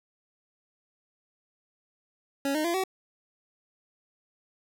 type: tone with pitch steps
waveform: 25% pulse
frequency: 277.2 / 307.6 / 341.3 / 378.7 Hz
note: C#4 / D#4 / F4 / F#4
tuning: 0 / -20 / -40 / +40 cents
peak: -22 dBFS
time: 2.45-2.838 s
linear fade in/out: 2 ms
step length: 97 ms
effects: none